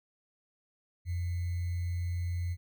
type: tone with sample-and-hold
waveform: sine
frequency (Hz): 87.31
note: F2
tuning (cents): 0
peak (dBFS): -30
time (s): 1.05-2.57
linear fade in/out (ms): 50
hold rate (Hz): 2100
effects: none